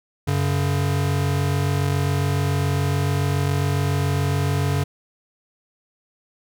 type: tone pair together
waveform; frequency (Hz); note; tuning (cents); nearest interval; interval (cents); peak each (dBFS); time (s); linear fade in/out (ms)
square; 94.57 / 141.7; F#2 / C#3; +38 / +38; perfect fifth; 700; -23 / -22; 0.27-4.84; 10
effects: none